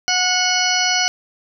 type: harmonic tone with a mistuned harmonic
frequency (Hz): 732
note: F#5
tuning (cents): -19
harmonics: 1 / 2 / 3 / 4 / 6 / 7 / 8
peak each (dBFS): -23 / -23 / -23 / -23 / -23 / -23 / -23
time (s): 0.08-1.08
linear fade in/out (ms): 0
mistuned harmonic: 4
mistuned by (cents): +15
effects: none